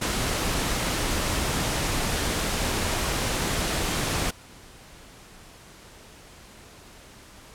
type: noise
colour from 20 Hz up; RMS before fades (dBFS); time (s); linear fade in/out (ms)
pink; -26; 0.01-4.31; 10
effects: pink hiss -48 dBFS RMS until 7.54 s + low-pass 11000 Hz 12 dB/octave